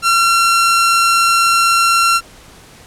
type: tone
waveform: sawtooth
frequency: 1364 Hz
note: F6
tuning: 41 cents flat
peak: -6 dBFS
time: 0.02-2.21 s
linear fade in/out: 50 ms
effects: pink hiss -41 dBFS RMS until 2.86 s + low-pass 11000 Hz 12 dB/octave